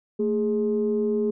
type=tone pair together; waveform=sine; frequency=223.2 / 415.3 Hz; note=A3 / G#4; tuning=+25 / 0 cents; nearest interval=major seventh; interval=1075 cents; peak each=-24 / -22 dBFS; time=0.19-1.31 s; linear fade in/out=10 ms; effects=tanh soft clip ceiling -14 dBFS